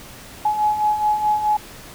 sine beating tone pair, 842 / 846.7 Hz, G#5 / G#5, +24 / +33 cents, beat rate 4.7 Hz, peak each -24 / -17 dBFS, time 0.45-1.57 s, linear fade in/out 5 ms, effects pink hiss -40 dBFS RMS until 1.94 s

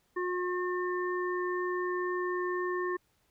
harmonic tone, 360.2 Hz, F#4, 46 cents flat, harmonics 1 / 3 / 5, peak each -31 / -36 / -38 dBFS, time 0.16-2.97 s, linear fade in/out 10 ms, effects pink hiss -72 dBFS RMS until 3.3 s

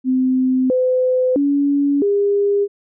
sine tone with pitch steps, 257.9 / 509 / 283.6 / 404.4 Hz, C4 / C5 / C#4 / G#4, -25 / -48 / +40 / -46 cents, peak -13 dBFS, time 0.04-2.68 s, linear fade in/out 50 ms, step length 660 ms, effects none

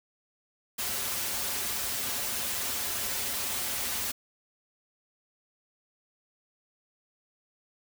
white noise with comb filter, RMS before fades -32 dBFS, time 0.78-4.12 s, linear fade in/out 10 ms, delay 6.3 ms, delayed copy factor -0.7, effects none

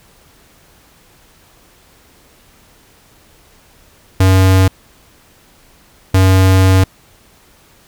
square tone pair in turn, 94.4 / 94.4 Hz, F#2 / F#2, +35 / +35 cents, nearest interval unison, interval 0 cents, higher neither, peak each -7 dBFS, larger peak neither, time 4.2-4.68 / 6.14-6.84 s, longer second, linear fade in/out 5 ms, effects pink hiss -48 dBFS RMS until 7.87 s

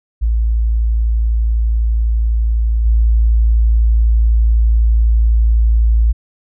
sine tone with level steps, 56 Hz, A1, 31 cents sharp, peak -11 / -8 dBFS, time 0.21-6.13 s, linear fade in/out 20 ms, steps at 2.85 s, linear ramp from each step 10 ms, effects none

